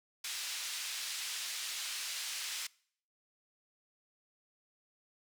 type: band-pass noise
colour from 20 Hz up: pink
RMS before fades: -40 dBFS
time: 0.24-2.67 s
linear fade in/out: 5 ms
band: 2700 to 8800 Hz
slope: 12 dB/octave
effects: noise-tail reverb RT60 0.6 s tail -24 dB re dry